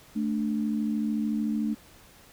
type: tone pair together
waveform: sine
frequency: 219.5 / 293 Hz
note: A3 / D4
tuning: -4 / -4 cents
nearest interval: perfect fourth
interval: 500 cents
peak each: -26 / -31 dBFS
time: 0.15-1.75 s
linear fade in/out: 20 ms
effects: pink hiss -54 dBFS RMS until 2.32 s